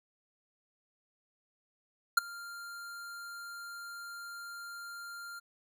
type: tone with ADSR envelope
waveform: square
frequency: 1394 Hz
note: F6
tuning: 4 cents flat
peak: -19 dBFS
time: 2.17-5.4 s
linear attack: 7 ms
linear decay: 15 ms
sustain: -24 dB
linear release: 17 ms
effects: none